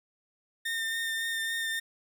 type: tone with vibrato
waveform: 30% pulse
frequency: 1817 Hz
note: A#6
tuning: 45 cents flat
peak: -27 dBFS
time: 0.65-1.8 s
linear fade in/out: 10 ms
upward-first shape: sine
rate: 3.6 Hz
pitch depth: 15 cents each way
effects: none